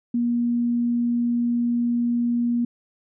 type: tone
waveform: sine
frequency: 238.4 Hz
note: A#3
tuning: 39 cents sharp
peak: -19 dBFS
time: 0.14-2.65 s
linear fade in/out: 5 ms
effects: none